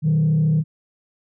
sine tone with frequency modulation, 155.56 Hz, D#3, in tune, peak -13 dBFS, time 0.02-0.64 s, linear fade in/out 50 ms, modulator 33.5 Hz, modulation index 0.43, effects tanh soft clip ceiling -12 dBFS

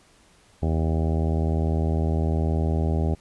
harmonic tone, 79.9 Hz, D#2, 47 cents sharp, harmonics 1 / 2 / 3 / 4 / 5 / 6 / 7 / 8 / 9 / 10, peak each -22 / -27 / -31 / -34 / -33 / -40 / -38 / -38 / -40 / -40 dBFS, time 0.62-3.15 s, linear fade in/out 10 ms, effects pink hiss -57 dBFS RMS until 3.2 s + resampled to 24000 Hz

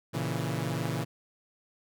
sawtooth chord, A# diminished, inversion none, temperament equal, 116.54 / 138.59 / 164.81 Hz, A#2 / C#3 / E3, 0 / 0 / 0 cents, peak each -30 dBFS, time 0.13-1.05 s, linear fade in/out 20 ms, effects none

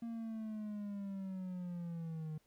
triangle linear sweep, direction down, 233 to 153.4 Hz, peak -38 dBFS, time 0.02-2.38 s, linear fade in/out 5 ms, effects pink hiss -75 dBFS RMS until 2.46 s

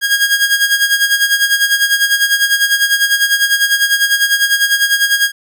sawtooth tone with tremolo, 1633 Hz, G#6, 30 cents flat, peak -4 dBFS, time 0.01-5.32 s, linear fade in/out 50 ms, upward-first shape sine, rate 10 Hz, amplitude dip 70%, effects none

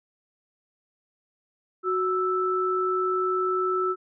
sine tone pair together, 370 / 1318.5 Hz, F#4 / E6, 0 / 0 cents, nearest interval octave + minor seventh, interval 2200 cents, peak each -25 dBFS, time 1.83-3.96 s, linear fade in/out 50 ms, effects none

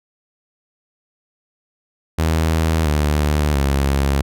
sawtooth tone with pitch steps, 80.4 / 74.58 / 69.19 Hz, E2 / D2 / C#2, -43 / +27 / -3 cents, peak -11 dBFS, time 2.18-4.22 s, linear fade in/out 10 ms, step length 680 ms, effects none

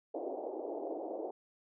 pink band-pass noise, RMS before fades -40 dBFS, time 0.14-1.31 s, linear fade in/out 5 ms, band 310 to 760 Hz, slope 48 dB/octave, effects none

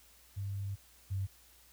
sine tone pair in turn, 99.2 / 96.82 Hz, G2 / G2, +21 / -21 cents, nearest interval unison, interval 42 cents, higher first, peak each -35 / -32 dBFS, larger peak second, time 0.36-0.76 / 1.1-1.27 s, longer first, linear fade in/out 20 ms, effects added 60 Hz sine -66 dBFS peak until 1.72 s + white hiss -62 dBFS RMS until 1.72 s

